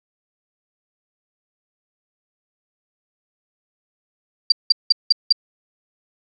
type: tone bursts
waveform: sine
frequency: 4716 Hz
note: D8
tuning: 6 cents sharp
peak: -8 dBFS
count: 5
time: 4.5-5.325 s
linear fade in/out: 5 ms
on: 21 ms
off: 180 ms
effects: none